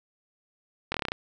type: slowing click train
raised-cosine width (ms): 0.3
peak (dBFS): -12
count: 8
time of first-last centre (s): 0.92-1.119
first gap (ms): 23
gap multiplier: 1.07
effects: none